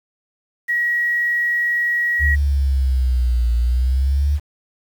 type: tone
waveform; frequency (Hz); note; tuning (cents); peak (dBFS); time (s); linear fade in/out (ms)
sine; 1909; A#6; +41; -16; 0.68-2.36; 20
type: exponential two-way sweep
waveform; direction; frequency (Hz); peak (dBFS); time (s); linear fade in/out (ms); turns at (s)
sine; down then up; 74.1 to 58.27 to 74.1; -14; 2.19-4.4; 50; 3.54
effects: 7-bit